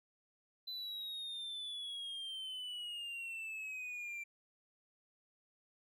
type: exponential sweep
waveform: triangle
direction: down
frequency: 4030 to 2349 Hz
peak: -40 dBFS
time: 0.67-4.24 s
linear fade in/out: 10 ms
effects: none